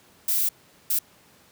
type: noise bursts at uneven times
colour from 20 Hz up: violet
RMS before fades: -23 dBFS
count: 2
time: 0.28-0.49 / 0.9-0.99 s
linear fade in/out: 5 ms
effects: pink hiss -56 dBFS RMS until 1.51 s + high-pass 100 Hz 12 dB/octave